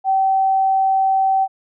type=tone; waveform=sine; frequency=770 Hz; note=G5; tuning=31 cents flat; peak=-13 dBFS; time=0.04-1.48 s; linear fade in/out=50 ms; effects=none